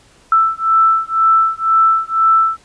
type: beating tone pair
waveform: sine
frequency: 1323 / 1325 Hz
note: E6 / E6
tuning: +6 / +9 cents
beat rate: 2 Hz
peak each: -13 dBFS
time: 0.32-2.57 s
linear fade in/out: 2 ms
effects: pink hiss -49 dBFS RMS until 2.64 s + resampled to 22050 Hz